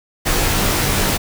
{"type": "noise with comb filter", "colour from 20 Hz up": "pink", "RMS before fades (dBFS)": -17, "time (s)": [0.25, 1.18], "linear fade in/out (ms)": 20, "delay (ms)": 18, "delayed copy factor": -0.7, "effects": []}